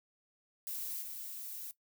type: noise with level steps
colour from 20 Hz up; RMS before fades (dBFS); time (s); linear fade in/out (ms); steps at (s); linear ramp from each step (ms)
violet; -40 / -44; 0.67-1.71; 0; 1.01; 20
effects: noise-tail reverb RT60 0.1 s tail -17 dB re dry